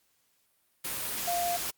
sine tone in noise, 698.5 Hz, F5, in tune, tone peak -28 dBFS, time 1.27-1.57 s, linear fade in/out 10 ms, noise white, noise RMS -34 dBFS, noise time 0.84-1.71 s, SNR +3 dB, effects white hiss -71 dBFS RMS until 1.77 s + Opus 48 kbps

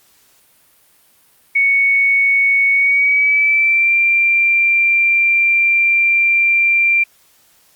sine tone with pitch glide, 2222 to 2368 Hz, C#7 to D7, +4 to +14 cents, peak -10 dBFS, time 1.55-7.04 s, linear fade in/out 10 ms, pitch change +110 cents, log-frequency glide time 2.72-3.95 s, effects white hiss -53 dBFS RMS until 7.75 s + Opus 48 kbps

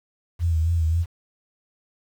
sine tone with vibrato, 82.4 Hz, E2, in tune, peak -18 dBFS, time 0.39-1.06 s, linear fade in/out 50 ms, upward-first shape sine, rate 3.7 Hz, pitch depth 60 cents each way, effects 8-bit

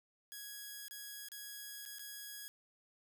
5% pulse tone with dropouts, 1661.2 Hz, G#6, in tune, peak -35 dBFS, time 0.32-2.48 s, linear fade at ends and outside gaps 0 ms, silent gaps 0.882-0.91 / 1.286-1.318 / 1.853-1.86 / 1.985-1.994 s, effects none

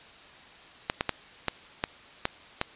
clicks, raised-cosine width 0.3 ms, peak -9 dBFS, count 7, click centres 0.899 / 1.009 / 1.093 / 1.483 / 1.839 / 2.254 / 2.614 s, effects white hiss -50 dBFS RMS until 2.75 s + resampled to 8000 Hz

